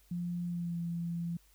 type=tone with pitch glide; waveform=sine; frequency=174.61 to 170.13 Hz; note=F3 to F3; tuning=0 to -45 cents; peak=-33 dBFS; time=0.11-1.37 s; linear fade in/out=5 ms; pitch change=-45 cents; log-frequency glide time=0.46-0.78 s; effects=added 50 Hz sine -64 dBFS peak until 1.54 s + white hiss -67 dBFS RMS until 1.54 s